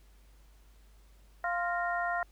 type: harmonic tone with a mistuned harmonic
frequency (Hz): 349.2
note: F4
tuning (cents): 0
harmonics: 2 / 3 / 4 / 5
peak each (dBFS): -32 / -38 / -35 / -37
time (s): 1.44-2.23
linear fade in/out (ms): 2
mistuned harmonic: 5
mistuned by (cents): +100
effects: added 50 Hz sine -56 dBFS peak until 2.31 s + pink hiss -67 dBFS RMS until 2.31 s